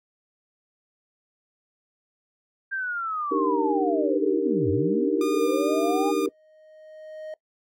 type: linear two-way sweep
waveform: sine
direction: down then up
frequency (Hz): 1600 to 86 to 821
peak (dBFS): -26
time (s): 2.71-6.12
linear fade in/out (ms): 20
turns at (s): 4.7
type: chord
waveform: sine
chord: Eb major seventh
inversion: third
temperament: equal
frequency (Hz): 293.7 / 311.1 / 392 / 466.2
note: D4 / Eb4 / G4 / Bb4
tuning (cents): 0 / 0 / 0 / 0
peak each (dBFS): -27 / -27 / -26 / -26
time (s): 3.31-6.29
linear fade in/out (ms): 10
type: tone with vibrato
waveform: sawtooth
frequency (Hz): 1210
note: D#6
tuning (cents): -49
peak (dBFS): -29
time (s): 5.21-6.26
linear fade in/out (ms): 2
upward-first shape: sine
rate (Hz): 2.5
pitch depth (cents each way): 11
type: tone with exponential growth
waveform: triangle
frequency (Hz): 622.3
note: D#5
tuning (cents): 0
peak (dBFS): -30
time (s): 5.77-7.34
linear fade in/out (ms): 2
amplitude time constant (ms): 340
effects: noise-tail reverb RT60 0.1 s tail -20 dB re dry